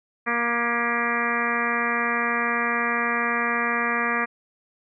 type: harmonic tone with a mistuned harmonic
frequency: 236 Hz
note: A#3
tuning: 22 cents sharp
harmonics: 1 / 2 / 3 / 4 / 5 / 6 / 7 / 8 / 9 / 10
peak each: -31 / -32 / -33 / -34 / -27 / -35 / -28 / -28 / -34 / -32 dBFS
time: 0.26-4.26 s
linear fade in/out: 20 ms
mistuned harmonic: 8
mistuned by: +34 cents
effects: none